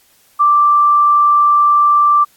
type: tone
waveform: sine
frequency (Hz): 1174.7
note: D6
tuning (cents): 0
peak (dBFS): -7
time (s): 0.39-2.25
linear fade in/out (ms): 20
effects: white hiss -52 dBFS RMS until 2.36 s + AAC 64 kbps